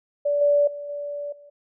sine tone with level steps, 579 Hz, D5, 25 cents flat, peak -19 / -15 / -31 / -28 / -45 dBFS, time 0.25-1.5 s, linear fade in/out 10 ms, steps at 0.41 / 0.67 / 0.89 / 1.32 s, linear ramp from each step 5 ms, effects none

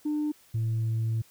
sine tone pair in turn, 300 / 112.37 Hz, D4 / A2, +37 / +37 cents, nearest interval octave + perfect fourth, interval 1700 cents, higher first, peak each -24 / -23 dBFS, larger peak second, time 0.05-0.32 / 0.54-1.22 s, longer second, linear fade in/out 10 ms, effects tanh soft clip ceiling -23 dBFS + white hiss -59 dBFS RMS until 1.3 s

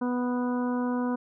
harmonic tone, 246.9 Hz, B3, in tune, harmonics 1 / 2 / 3 / 4 / 5 / 6, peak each -26 / -34 / -40 / -36 / -43 / -43 dBFS, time 0.01-1.16 s, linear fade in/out 10 ms, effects none

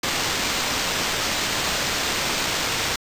violet noise with sample-and-hold, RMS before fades -24 dBFS, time 0.03-2.96 s, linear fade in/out 5 ms, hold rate 11025 Hz, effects resampled to 32000 Hz

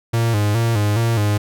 45% pulse tone with vibrato, 109.6 Hz, A2, 6 cents flat, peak -15 dBFS, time 0.13-1.38 s, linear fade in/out 10 ms, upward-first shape square, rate 2.4 Hz, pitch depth 93 cents each way, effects none

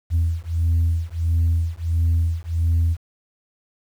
sine beating tone pair, 82.41 / 83.91 Hz, E2 / E2, 0 / +31 cents, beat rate 1.5 Hz, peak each -19 dBFS, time 0.1-2.97 s, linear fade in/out 50 ms, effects tanh soft clip ceiling -13 dBFS + 8-bit

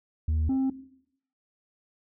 sine tone pair in turn, 78.4 / 265.2 Hz, D#2 / C4, +14 / +23 cents, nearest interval octave + major sixth, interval 2109 cents, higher second, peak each -20 / -20 dBFS, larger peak neither, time 0.28-0.49 / 0.49-0.7 s, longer neither, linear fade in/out 5 ms, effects noise-tail reverb RT60 0.7 s tail -17 dB re dry + tanh soft clip ceiling -22 dBFS

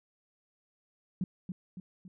sine tone with echo, 183.5 Hz, F#3, 14 cents flat, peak -28 dBFS, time 1.21-1.24 s, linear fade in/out 2 ms, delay 280 ms, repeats 3, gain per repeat -6 dB, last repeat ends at 2.08 s, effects none

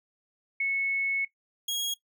sine / sawtooth tone pair in turn, 2200 / 3296 Hz, C#7 / G#7, -14 / -14 cents, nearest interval perfect fifth, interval 700 cents, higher second, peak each -25 dBFS, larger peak neither, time 0.6-1.25 / 1.68-1.94 s, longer first, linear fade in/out 5 ms, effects noise-tail reverb RT60 0.1 s tail -17 dB re dry

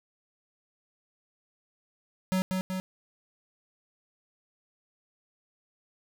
square tone with echo, 186.7 Hz, F#3, 16 cents sharp, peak -25 dBFS, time 2.32-2.42 s, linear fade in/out 0 ms, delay 190 ms, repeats 2, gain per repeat -3 dB, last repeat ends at 2.8 s, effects none

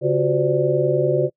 sine tone cluster, 139.9 / 357.2 / 377.4 / 517 / 587 Hz, C#3 / F4 / F#4 / C5 / D5, +16 / +39 / +34 / -21 / -1 cents, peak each -22 dBFS, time 0.01-1.3 s, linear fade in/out 50 ms, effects noise-tail reverb RT60 0.1 s tail -24 dB re dry

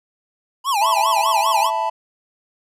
square tone with vibrato, 946 Hz, A#5, 25 cents sharp, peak -17 dBFS, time 0.64-1.71 s, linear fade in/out 50 ms, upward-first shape sine, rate 5 Hz, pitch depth 300 cents each way
triangle chord, E suspended fourth, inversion none, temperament just, 659.3 / 879 / 988.9 Hz, E5 / A5 / B5, 0 / -2 / +2 cents, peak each -24 / -19 / -22 dBFS, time 0.81-1.9 s, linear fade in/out 10 ms
effects resampled to 32000 Hz

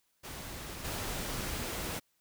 pink noise with level steps, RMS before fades -43 / -37 dBFS, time 0.23-2 s, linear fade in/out 20 ms, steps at 0.84 s, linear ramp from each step 10 ms, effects white hiss -75 dBFS RMS until 2.2 s

